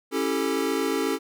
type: chord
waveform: square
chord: A dominant seventh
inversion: first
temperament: equal with one note detuned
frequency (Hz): 275.4 / 329.6 / 392 / 440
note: C#4 / E4 / G4 / A4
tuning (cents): -11 / 0 / 0 / 0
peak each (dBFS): -29 / -31 / -30 / -29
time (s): 0.11-1.19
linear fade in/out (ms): 50
effects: none